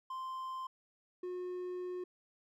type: tone pair in turn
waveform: triangle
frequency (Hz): 1043 / 361.6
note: C6 / F#4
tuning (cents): -6 / -40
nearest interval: octave + tritone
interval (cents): 1834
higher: first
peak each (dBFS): -37 / -36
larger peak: second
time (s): 0.1-0.67 / 1.23-2.04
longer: second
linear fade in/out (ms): 5
effects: none